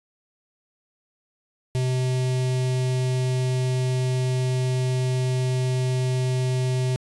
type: tone with notch filter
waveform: square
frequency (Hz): 128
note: C3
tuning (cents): -38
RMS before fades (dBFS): -23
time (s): 1.75-6.96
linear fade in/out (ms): 0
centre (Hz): 1300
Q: 0.95
effects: resampled to 24000 Hz